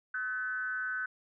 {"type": "tone with frequency modulation", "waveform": "sine", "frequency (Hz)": 1510, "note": "F#6", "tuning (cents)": 35, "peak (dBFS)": -32, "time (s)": [0.14, 1.06], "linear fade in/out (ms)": 5, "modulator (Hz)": 224, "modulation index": 0.55, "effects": []}